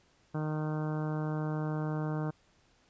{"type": "harmonic tone", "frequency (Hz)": 153.9, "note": "D#3", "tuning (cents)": -19, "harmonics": [1, 2, 3, 4, 5, 6, 7, 8, 9, 10], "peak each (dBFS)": [-32, -38, -42, -44, -46, -48, -49, -50, -51, -52], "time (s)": [0.34, 2.31], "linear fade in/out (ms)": 10, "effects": ["pink hiss -67 dBFS RMS until 2.89 s", "resampled to 16000 Hz"]}